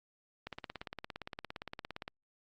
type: click train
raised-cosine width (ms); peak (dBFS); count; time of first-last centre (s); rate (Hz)
0.3; -25; 29; 0.47-2.079; 17.4
effects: Opus 48 kbps

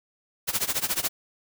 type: noise with tremolo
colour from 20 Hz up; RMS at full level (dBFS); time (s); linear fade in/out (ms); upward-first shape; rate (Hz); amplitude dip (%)
white; -24; 0.47-1.09; 20; sine; 14; 90
effects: none

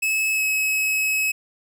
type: tone with pitch glide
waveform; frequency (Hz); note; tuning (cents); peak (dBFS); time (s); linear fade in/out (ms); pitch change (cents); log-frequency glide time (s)
45% pulse; 2589 to 2567; E7 to E7; -32 to -47; -19; 0.02-1.32; 10; -15; 0.35-0.42
effects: none

